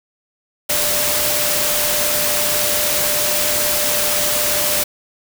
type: tone in noise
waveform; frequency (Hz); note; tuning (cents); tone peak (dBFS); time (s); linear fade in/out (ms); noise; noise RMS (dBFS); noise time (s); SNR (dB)
sine; 595; D5; +22; -25; 0.69-4.84; 10; white; -18; 0.69-4.84; -10
effects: none